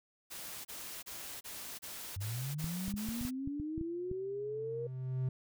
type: noise bursts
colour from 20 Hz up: white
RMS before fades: -45 dBFS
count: 8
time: 0.3-3.31 s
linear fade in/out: 20 ms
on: 350 ms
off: 30 ms
type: linear sweep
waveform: sine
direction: up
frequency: 92.5 to 476.5 Hz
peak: -36 dBFS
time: 2.16-4.87 s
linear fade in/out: 5 ms
type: clicks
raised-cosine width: 5 ms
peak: -29 dBFS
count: 11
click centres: 2.643 / 2.881 / 2.94 / 3.088 / 3.212 / 3.251 / 3.475 / 3.599 / 3.779 / 3.812 / 4.114 s
type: tone with exponential growth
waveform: triangle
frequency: 129.3 Hz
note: C3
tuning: 20 cents flat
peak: -28 dBFS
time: 3.81-5.29 s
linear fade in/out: 5 ms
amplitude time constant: 320 ms
effects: none